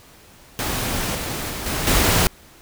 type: noise with level steps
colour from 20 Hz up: pink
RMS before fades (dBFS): -24 / -27 / -29 / -24 / -17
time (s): 0.59-2.27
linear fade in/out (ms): 0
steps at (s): 1.15 / 1.5 / 1.66 / 1.87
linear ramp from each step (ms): 2
effects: pink hiss -48 dBFS RMS until 2.61 s